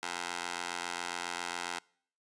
15% pulse tone with high-pass filter, 87.31 Hz, F2, in tune, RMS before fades -38 dBFS, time 0.03-1.79 s, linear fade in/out 0 ms, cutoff 900 Hz, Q 0.73, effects noise-tail reverb RT60 0.6 s tail -26 dB re dry + resampled to 22050 Hz

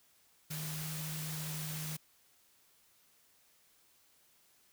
sine tone in noise, 155.2 Hz, D#3, 4 cents flat, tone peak -40 dBFS, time 0.5-1.97 s, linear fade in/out 10 ms, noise white, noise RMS -43 dBFS, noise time 0.5-1.97 s, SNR 0 dB, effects white hiss -68 dBFS RMS until 4.72 s

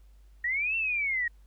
sine linear two-way sweep, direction up then down, 1864.7 to 2717 to 1864.7 Hz, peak -26 dBFS, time 0.44-1.28 s, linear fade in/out 5 ms, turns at 0.76 s, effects added 50 Hz sine -52 dBFS peak until 1.46 s + pink hiss -71 dBFS RMS until 1.46 s

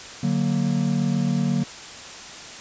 triangle chord, D augmented, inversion none, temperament equal, 146.83 / 185 / 233.1 Hz, D3 / F#3 / A#3, 0 / 0 / 0 cents, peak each -22 dBFS, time 0.23-1.64 s, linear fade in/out 5 ms, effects white hiss -38 dBFS RMS until 2.6 s + resampled to 16000 Hz

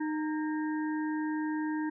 harmonic tone with a mistuned harmonic, 308.1 Hz, D#4, 17 cents flat, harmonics 1 / 3 / 5 / 6, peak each -30 / -40 / -44 / -46 dBFS, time 0-1.9 s, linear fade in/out 10 ms, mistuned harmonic 5, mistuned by +68 cents, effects none

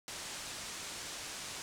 white low-pass noise, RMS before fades -44 dBFS, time 0.08-1.62 s, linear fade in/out 0 ms, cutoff 8400 Hz, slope 24 dB/octave, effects none

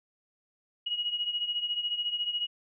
sine beating tone pair, 2895 / 2909 Hz, F#7 / F#7, -38 / -30 cents, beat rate 14 Hz, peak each -30 / -35 dBFS, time 0.86-2.47 s, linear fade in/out 10 ms, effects none

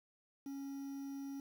triangle tone with quantisation, 275.9 Hz, C#4, 8 cents flat, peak -40 dBFS, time 0.46-1.4 s, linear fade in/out 2 ms, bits 10, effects none

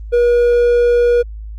triangle tone, 480.2 Hz, B4, 49 cents flat, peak -7 dBFS, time 0.12-1.23 s, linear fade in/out 20 ms, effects added 53 Hz sine -26 dBFS peak until 1.58 s + Opus 32 kbps

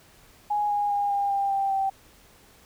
sine tone with pitch steps, 830.6 / 821.5 / 812.6 / 803.7 / 794.9 / 786.2 / 777.7 Hz, G#5 / G#5 / G#5 / G5 / G5 / G5 / G5, 0 / -19 / -38 / +43 / +24 / +5 / -14 cents, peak -22 dBFS, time 0.5-1.9 s, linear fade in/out 10 ms, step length 200 ms, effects pink hiss -55 dBFS RMS until 2.65 s

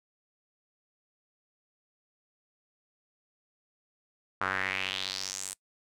sawtooth tone with band-pass filter sweep, 95.1 Hz, F#2, 48 cents sharp, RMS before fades -34 dBFS, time 4.41-5.54 s, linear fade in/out 0 ms, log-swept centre 1300 to 8900 Hz, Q 3.5, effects noise-tail reverb RT60 0.1 s tail -22 dB re dry

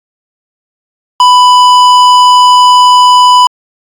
sine tone with hard clipping, 994 Hz, B5, 11 cents sharp, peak -3 dBFS, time 1.2-3.47 s, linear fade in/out 2 ms, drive 12 dB, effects AAC 64 kbps

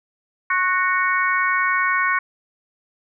harmonic tone with a mistuned harmonic, 370 Hz, F#4, in tune, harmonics 3 / 4 / 5 / 6, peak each -21 / -22 / -23 / -24 dBFS, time 0.5-2.19 s, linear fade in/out 5 ms, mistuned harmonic 3, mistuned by -24 cents, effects none

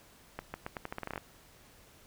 accelerating click train, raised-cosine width 0.5 ms, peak -22 dBFS, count 13, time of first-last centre 0.39-1.178 s, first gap 150 ms, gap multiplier 0.83, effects pink hiss -59 dBFS RMS until 2.06 s

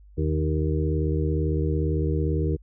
harmonic tone with a mistuned harmonic, 77.78 Hz, D#2, in tune, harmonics 1 / 2 / 4 / 5 / 6, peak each -24 / -27 / -30 / -31 / -32 dBFS, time 0.17-2.57 s, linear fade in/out 20 ms, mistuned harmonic 1, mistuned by +44 cents, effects added 50 Hz sine -47 dBFS peak until 2.62 s

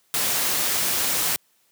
white noise, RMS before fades -23 dBFS, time 0.14-1.36 s, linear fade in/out 0 ms, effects white hiss -64 dBFS RMS until 1.71 s + high-pass 100 Hz 12 dB/octave

